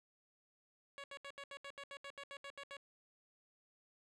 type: tone bursts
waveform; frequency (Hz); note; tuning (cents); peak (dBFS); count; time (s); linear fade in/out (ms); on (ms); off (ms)
10% pulse; 559; C#5; +14; -39; 14; 0.98-2.768; 0; 59; 74
effects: low-pass 6000 Hz 12 dB/octave